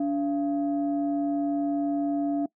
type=tone pair together; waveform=sine; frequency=287.6 / 684 Hz; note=D4 / F5; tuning=-36 / -36 cents; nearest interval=octave + minor third; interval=1500 cents; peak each=-23 / -31 dBFS; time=0-2.46 s; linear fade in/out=5 ms; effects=noise-tail reverb RT60 0.1 s tail -21 dB re dry + tanh soft clip ceiling -17 dBFS